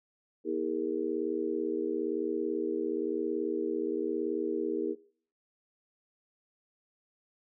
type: harmonic tone with a mistuned harmonic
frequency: 81 Hz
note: E2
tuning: 30 cents flat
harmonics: 3 / 4 / 5 / 6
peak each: -39 / -33 / -33 / -36 dBFS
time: 0.44-4.96 s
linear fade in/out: 50 ms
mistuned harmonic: 6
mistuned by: -85 cents
effects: noise-tail reverb RT60 0.5 s tail -20 dB re dry